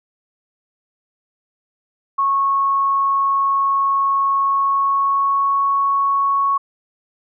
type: tone with pitch glide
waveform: sine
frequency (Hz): 1100 to 1108.3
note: C#6 to C#6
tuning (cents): -14 to -1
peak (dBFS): -14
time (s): 2.18-6.58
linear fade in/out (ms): 10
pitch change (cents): +13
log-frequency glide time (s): 4.39-5.63
effects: none